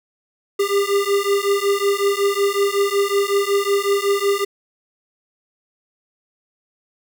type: beating tone pair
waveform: square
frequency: 397.9 / 403.3 Hz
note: G4 / G4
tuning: +26 / +49 cents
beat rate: 5.4 Hz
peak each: -20 dBFS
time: 0.59-4.45 s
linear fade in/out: 10 ms
effects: none